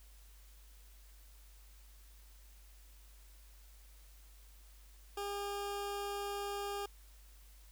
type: tone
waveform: 20% pulse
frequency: 404.1 Hz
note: G#4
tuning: 47 cents flat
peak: -33 dBFS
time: 5.17-6.86 s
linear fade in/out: 5 ms
effects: added 50 Hz sine -56 dBFS peak until 7.71 s + white hiss -65 dBFS RMS until 7.71 s